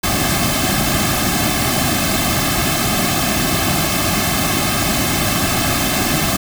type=noise with comb filter; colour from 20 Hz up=pink; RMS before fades=-17 dBFS; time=0.03-6.37 s; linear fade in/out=10 ms; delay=2.1 ms; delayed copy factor=-0.8; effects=none